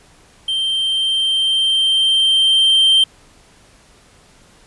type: tone with level ramp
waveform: triangle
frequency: 3141 Hz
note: G7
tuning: 3 cents sharp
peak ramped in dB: -15 to -7 dBFS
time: 0.48-3.04 s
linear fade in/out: 5 ms
effects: pink hiss -49 dBFS RMS until 4.66 s + resampled to 24000 Hz